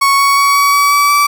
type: tone with pitch steps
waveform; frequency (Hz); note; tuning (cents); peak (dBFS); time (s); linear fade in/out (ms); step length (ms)
35% pulse; 1108.7 / 1116.4 / 1124.2 / 1132 / 1139.9 / 1147.8 / 1155.8; C#6 / C#6 / C#6 / C#6 / C#6 / D6 / D6; 0 / +12 / +24 / +36 / +48 / -40 / -28; -6; 0.01-1.27; 10; 180
effects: none